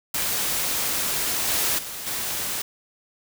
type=noise with level steps; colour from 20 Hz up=white; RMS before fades=-25 / -23 / -34 / -28 dBFS; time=0.14-2.62 s; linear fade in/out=5 ms; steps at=1.47 / 1.78 / 2.06 s; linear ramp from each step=10 ms; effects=none

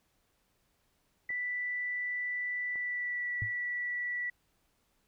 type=tone with pitch glide; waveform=sine; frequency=1975.5 to 1953.9 Hz; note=B6 to B6; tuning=0 to -19 cents; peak=-32 dBFS; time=1.29-4.3 s; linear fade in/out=5 ms; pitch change=-19 cents; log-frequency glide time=2.7-3.28 s
type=clicks; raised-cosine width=1 ms; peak=-39 dBFS; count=2; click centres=1.304 / 2.757 s
type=tone with exponential decay; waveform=sine; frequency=107.7 Hz; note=A2; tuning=37 cents flat; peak=-29 dBFS; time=3.42-3.54 s; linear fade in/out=0 ms; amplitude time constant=24 ms
effects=pink hiss -74 dBFS RMS until 5.07 s

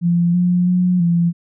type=tone with pitch steps; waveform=sine; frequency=172.3 / 178 / 180.4 / 170.9 Hz; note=F3 / F3 / F#3 / F3; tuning=-23 / +33 / -44 / -37 cents; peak=-12 dBFS; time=0.01-1.33 s; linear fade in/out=50 ms; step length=330 ms; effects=none

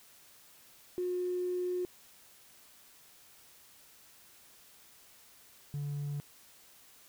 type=tone pair in turn; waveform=triangle; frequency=360.4 / 144.14 Hz; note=F#4 / D3; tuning=-45 / -32 cents; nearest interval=octave + major third; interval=1587 cents; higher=first; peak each=-27 / -31 dBFS; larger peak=first; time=0.98-1.85 / 5.74-6.2 s; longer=first; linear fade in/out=0 ms; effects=tanh soft clip ceiling -29 dBFS + white hiss -59 dBFS RMS until 7.08 s

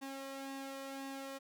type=tone with flanger; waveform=sawtooth; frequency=271.6 Hz; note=C#4; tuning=35 cents flat; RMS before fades=-45 dBFS; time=0.01-1.39 s; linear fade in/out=20 ms; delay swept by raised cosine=1.1 to 1.66 ms; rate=1.9 Hz; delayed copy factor=+0.55; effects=none

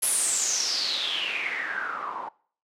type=noise with low-pass filter sweep; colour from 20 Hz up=white; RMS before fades=-28 dBFS; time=0.02-2.29 s; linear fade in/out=10 ms; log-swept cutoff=11000 to 890 Hz; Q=8.1; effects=noise-tail reverb RT60 0.5 s tail -23 dB re dry + high-pass 300 Hz 12 dB/octave

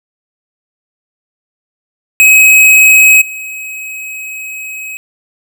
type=tone with level steps; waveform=square; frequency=2546 Hz; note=D#7; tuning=39 cents sharp; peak=-3 / -22 dBFS; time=2.2-4.97 s; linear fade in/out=0 ms; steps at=3.21 s; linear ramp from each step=10 ms; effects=none

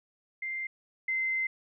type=tone pair in turn; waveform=sine; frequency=2093 / 2071 Hz; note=C7 / C7; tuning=0 / -18 cents; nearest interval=unison; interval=18 cents; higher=first; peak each=-32 / -27 dBFS; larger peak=second; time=0.42-0.67 / 1.08-1.47 s; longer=second; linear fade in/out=5 ms; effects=none

